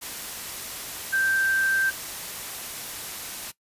sine tone in noise, 1568 Hz, G6, in tune, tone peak -20 dBFS, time 1.12-1.91 s, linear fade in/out 20 ms, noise white, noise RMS -35 dBFS, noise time 0.01-3.52 s, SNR +12 dB, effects noise-tail reverb RT60 0.1 s tail -19 dB re dry + resampled to 32000 Hz

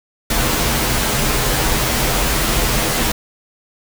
pink noise with comb filter, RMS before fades -17 dBFS, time 0.3-3.12 s, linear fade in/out 5 ms, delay 11 ms, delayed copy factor -0.75, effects none

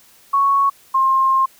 sine tone pair in turn, 1108.7 / 1063 Hz, C#6 / C6, 0 / +27 cents, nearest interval minor second, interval 73 cents, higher first, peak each -12 dBFS, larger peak neither, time 0.33-0.7 / 0.94-1.46 s, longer second, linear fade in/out 10 ms, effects white hiss -50 dBFS RMS until 1.59 s

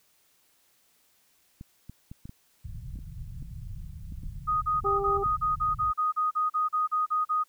clicks, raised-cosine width 5 ms, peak -29 dBFS, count 12, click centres 1.611 / 1.896 / 2.115 / 2.255 / 2.294 / 2.958 / 2.989 / 3.425 / 4.123 / 4.235 / 4.838 / 5.262 s
pink low-pass noise, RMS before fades -39 dBFS, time 2.64-5.92 s, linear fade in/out 10 ms, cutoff 160 Hz, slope 48 dB/octave
sine tone bursts, 1244.5 Hz, D#6, in tune, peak -23 dBFS, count 16, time 4.47-7.44 s, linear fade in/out 20 ms, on 150 ms, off 38 ms
harmonic tone, 398.1 Hz, G4, 27 cents sharp, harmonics 1 / 2 / 3, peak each -28 / -34 / -38 dBFS, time 4.84-5.24 s, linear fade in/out 10 ms
effects white hiss -66 dBFS RMS until 7.48 s

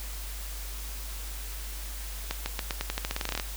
accelerating click train, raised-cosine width 0.2 ms, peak -12 dBFS, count 17, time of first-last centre 2.31-3.398 s, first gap 150 ms, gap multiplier 0.88, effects added 50 Hz sine -36 dBFS peak until 3.56 s + white hiss -42 dBFS RMS until 3.56 s

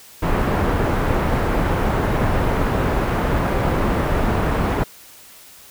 pink low-pass noise, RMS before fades -19 dBFS, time 0.22-4.84 s, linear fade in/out 10 ms, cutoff 1400 Hz, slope 12 dB/octave, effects white hiss -44 dBFS RMS until 5.7 s

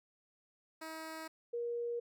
10% pulse / sine tone pair in turn, 319.3 / 473.9 Hz, D#4 / A#4, +45 / +28 cents, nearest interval perfect fifth, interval 683 cents, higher second, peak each -35 / -35 dBFS, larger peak neither, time 0.81-1.28 / 1.53-2 s, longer neither, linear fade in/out 10 ms, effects none

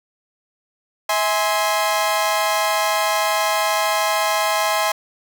sawtooth chord, E augmented, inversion none, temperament equal with one note detuned, 646.4 / 830.6 / 1046.5 Hz, E5 / G#5 / B#5, -34 / 0 / 0 cents, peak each -18 dBFS, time 1.09-4.92 s, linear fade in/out 5 ms, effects none

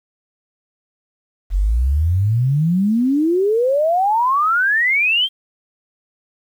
sine exponential sweep, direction up, 43.65 to 3238 Hz, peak -13 dBFS, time 1.5-5.29 s, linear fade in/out 50 ms, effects 8-bit

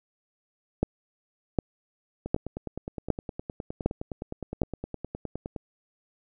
two click trains, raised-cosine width 2 ms, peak -9 / -20 dBFS, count 6 / 33, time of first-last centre 0.83-4.618 / 2.26-5.562 s, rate 1.32 / 9.69 Hz, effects none

